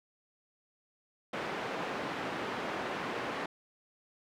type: band-pass noise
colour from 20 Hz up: pink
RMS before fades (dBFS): -37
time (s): 1.33-3.46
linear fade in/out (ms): 5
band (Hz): 270 to 2200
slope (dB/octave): 12
effects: none